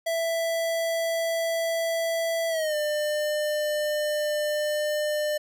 square tone with pitch glide, 662 to 600.1 Hz, E5 to D5, +7 to +37 cents, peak -25 dBFS, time 0.06-5.38 s, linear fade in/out 10 ms, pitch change -170 cents, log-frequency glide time 2.49-2.75 s, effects none

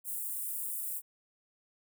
white high-pass noise, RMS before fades -37 dBFS, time 0.04-1.02 s, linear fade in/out 50 ms, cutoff 8400 Hz, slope 48 dB/octave, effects none

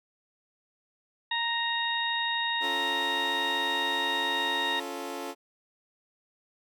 harmonic tone, 932.3 Hz, A#5, in tune, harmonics 1 / 2 / 3 / 4, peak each -32 / -31 / -37 / -31 dBFS, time 1.31-4.8 s, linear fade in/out 5 ms
20% pulse chord, Db augmented, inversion none, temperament equal, 277.2 / 349.2 / 440 Hz, Db4 / F4 / A4, 0 / 0 / 0 cents, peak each -34 dBFS, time 2.6-5.35 s, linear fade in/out 50 ms
effects none

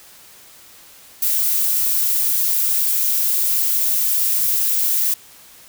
violet noise, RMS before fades -18 dBFS, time 1.22-5.14 s, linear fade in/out 5 ms, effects white hiss -45 dBFS RMS until 5.68 s

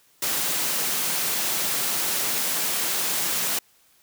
white high-pass noise, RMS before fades -25 dBFS, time 0.22-3.59 s, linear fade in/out 5 ms, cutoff 130 Hz, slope 48 dB/octave, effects white hiss -60 dBFS RMS until 4.02 s

